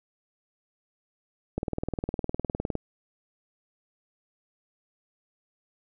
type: click train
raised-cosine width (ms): 2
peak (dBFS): -15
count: 24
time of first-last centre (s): 1.58-2.753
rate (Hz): 19.6
effects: none